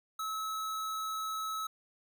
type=tone; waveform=square; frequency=1295 Hz; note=E6; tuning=31 cents flat; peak=-35 dBFS; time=0.19-1.67 s; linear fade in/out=5 ms; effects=none